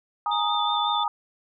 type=chord; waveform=sine; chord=Ab suspended second; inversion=none; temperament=equal; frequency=830.6 / 932.3 / 1244.5 Hz; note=Ab5 / Bb5 / Eb6; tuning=0 / 0 / 0 cents; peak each=-27 dBFS; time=0.26-1.08 s; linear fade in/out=2 ms
type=tone with vibrato; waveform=sine; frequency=3554 Hz; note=A7; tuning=17 cents sharp; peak=-27 dBFS; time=0.31-1.04 s; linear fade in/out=10 ms; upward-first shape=sine; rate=5.5 Hz; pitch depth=27 cents each way
effects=none